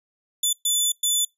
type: tone bursts at uneven times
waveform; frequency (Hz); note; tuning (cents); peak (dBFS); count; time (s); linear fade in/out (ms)
15% pulse; 3496; A7; -12; -12; 3; 0.43-0.53 / 0.65-0.92 / 1.03-1.25; 5
effects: noise-tail reverb RT60 0.2 s tail -26 dB re dry + resampled to 32000 Hz